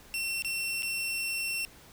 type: tone with dropouts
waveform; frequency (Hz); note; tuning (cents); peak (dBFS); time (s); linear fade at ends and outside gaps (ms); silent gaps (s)
sawtooth; 2710; E7; +47; -27; 0.14-1.65; 0; 0.422-0.447 / 0.823-0.83
effects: pink hiss -54 dBFS RMS until 1.92 s